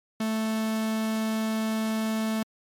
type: tone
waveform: 45% pulse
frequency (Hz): 220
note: A3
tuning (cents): 0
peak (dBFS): -25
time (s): 0.2-2.43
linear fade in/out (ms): 5
effects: MP3 64 kbps